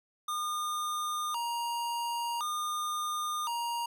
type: tone with vibrato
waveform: square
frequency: 1070 Hz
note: C6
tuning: 38 cents sharp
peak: -32 dBFS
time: 0.28-3.86 s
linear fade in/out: 5 ms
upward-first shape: square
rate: 0.47 Hz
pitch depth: 220 cents each way
effects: none